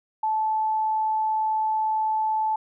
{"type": "tone", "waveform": "sine", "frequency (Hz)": 871, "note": "A5", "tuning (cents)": -18, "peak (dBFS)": -21, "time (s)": [0.23, 2.56], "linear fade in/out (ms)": 5, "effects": []}